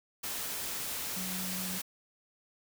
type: tone in noise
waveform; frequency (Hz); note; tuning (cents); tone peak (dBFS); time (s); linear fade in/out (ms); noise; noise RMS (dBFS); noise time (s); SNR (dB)
sine; 185; F#3; 0; -39; 1.16-1.79; 10; white; -37; 0.23-1.82; -5
effects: none